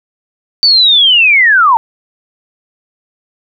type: linear sweep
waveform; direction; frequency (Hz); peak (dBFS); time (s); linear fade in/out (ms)
sine; down; 4599 to 865; -4; 0.63-1.77; 0
effects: none